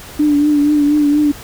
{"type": "tone with vibrato", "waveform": "sine", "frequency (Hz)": 294.2, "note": "D4", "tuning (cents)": 3, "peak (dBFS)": -9, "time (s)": [0.19, 1.32], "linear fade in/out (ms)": 10, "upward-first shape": "triangle", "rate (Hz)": 4.2, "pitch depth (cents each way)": 45, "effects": ["pink hiss -34 dBFS RMS until 1.43 s"]}